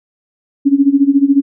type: tone with tremolo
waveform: sine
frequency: 278.7 Hz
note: C#4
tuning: 9 cents sharp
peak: -4 dBFS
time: 0.65-1.42 s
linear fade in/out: 20 ms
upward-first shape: sine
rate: 14 Hz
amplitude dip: 85%
effects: none